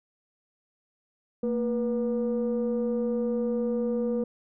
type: tone pair together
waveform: sine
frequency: 228.7 / 484.5 Hz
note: A#3 / B4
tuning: -33 / -33 cents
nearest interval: octave + minor second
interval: 1300 cents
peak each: -26 dBFS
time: 1.43-4.24 s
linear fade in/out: 5 ms
effects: tanh soft clip ceiling -20 dBFS